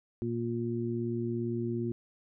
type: harmonic tone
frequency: 117.5 Hz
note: A#2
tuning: 14 cents sharp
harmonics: 1 / 2 / 3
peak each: -35 / -34 / -34 dBFS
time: 0.22-1.92 s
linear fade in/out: 0 ms
effects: none